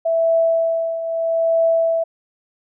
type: tone with tremolo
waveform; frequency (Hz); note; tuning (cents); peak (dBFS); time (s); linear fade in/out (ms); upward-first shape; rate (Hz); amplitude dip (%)
sine; 659.3; E5; 0; -12; 0.05-2.04; 10; triangle; 0.78; 70
effects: none